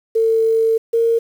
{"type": "tone pair in turn", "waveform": "sine", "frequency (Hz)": [449.5, 460], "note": ["A4", "A#4"], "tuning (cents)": [37, -23], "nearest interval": "unison", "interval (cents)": 40, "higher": "second", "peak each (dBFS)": -12, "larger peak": "neither", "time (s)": [[0.15, 0.78], [0.93, 1.19]], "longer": "first", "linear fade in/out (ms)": 10, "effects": ["7-bit"]}